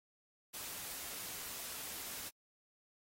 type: noise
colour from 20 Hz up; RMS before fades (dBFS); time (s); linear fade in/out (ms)
white; -45; 0.53-2.3; 20
effects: AAC 48 kbps